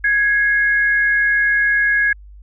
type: tone pair together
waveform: sine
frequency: 1661.2 / 2147 Hz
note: G#6 / C7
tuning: 0 / +44 cents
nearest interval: major third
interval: 444 cents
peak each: -13 / -22 dBFS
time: 0.04-2.13 s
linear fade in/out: 5 ms
effects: added 50 Hz sine -37 dBFS peak until 2.42 s